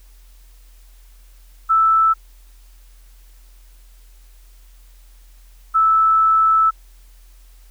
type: tone pair in turn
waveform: sine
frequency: 1318.5 / 1312.6 Hz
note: E6 / E6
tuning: 0 / -8 cents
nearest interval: unison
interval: 8 cents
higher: first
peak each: -11 dBFS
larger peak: neither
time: 1.69-2.14 / 5.74-6.71 s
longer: second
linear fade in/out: 20 ms
effects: added 42 Hz sine -43 dBFS peak until 7.7 s + white hiss -56 dBFS RMS until 7.7 s